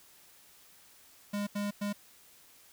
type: tone bursts at uneven times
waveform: square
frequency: 204.3 Hz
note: G#3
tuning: 28 cents flat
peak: -32 dBFS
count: 3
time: 1.33-1.47 / 1.55-1.71 / 1.81-1.93 s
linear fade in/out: 10 ms
effects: white hiss -59 dBFS RMS until 2.72 s